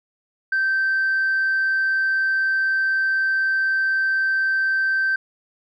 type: tone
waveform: sine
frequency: 1556 Hz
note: G6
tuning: 13 cents flat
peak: -16 dBFS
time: 0.52-5.16 s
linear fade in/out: 5 ms
effects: tanh soft clip ceiling -15 dBFS